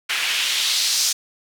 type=noise with band-pass filter sweep; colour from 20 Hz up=white; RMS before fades=-21 dBFS; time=0.09-1.13 s; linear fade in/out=10 ms; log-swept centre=2200 to 5600 Hz; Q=1.9; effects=none